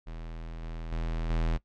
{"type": "tone with level steps", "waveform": "square", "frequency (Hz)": 40.97, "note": "E1", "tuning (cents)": -10, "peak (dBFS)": [-38, -36, -30, -26], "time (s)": [0.06, 1.58], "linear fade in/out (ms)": 20, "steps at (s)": [0.63, 0.92, 1.3], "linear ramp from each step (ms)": 2, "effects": ["noise-tail reverb RT60 0.1 s tail -19 dB re dry", "low-pass 4000 Hz 12 dB/octave"]}